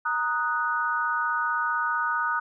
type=chord; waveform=sine; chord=D# minor; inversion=second; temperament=equal; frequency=932.3 / 1244.5 / 1480 Hz; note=A#5 / D#6 / F#6; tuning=0 / 0 / 0 cents; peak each=-30 / -27 / -27 dBFS; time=0.05-2.4 s; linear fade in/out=10 ms; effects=none